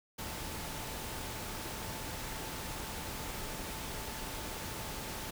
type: tone in noise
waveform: sine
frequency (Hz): 882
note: A5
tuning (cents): +4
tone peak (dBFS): -51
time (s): 0.18-5.31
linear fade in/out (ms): 10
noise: pink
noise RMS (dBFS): -41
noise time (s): 0.18-5.31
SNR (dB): -13
effects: none